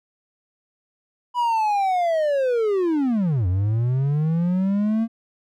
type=linear two-way sweep; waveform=triangle; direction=down then up; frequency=987.8 to 87.3 to 230.3 Hz; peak=-16 dBFS; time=1.34-5.08 s; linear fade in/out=50 ms; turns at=3.47 s; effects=none